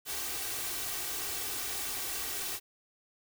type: noise with comb filter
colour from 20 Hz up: white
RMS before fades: -36 dBFS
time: 0.05-2.6 s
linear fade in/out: 50 ms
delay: 2.6 ms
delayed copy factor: +0.6
effects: none